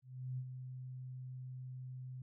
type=tone with ADSR envelope; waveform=sine; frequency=128.1 Hz; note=C3; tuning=36 cents flat; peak=-37 dBFS; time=0.02-2.22 s; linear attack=360 ms; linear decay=62 ms; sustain=-7 dB; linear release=3 ms; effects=none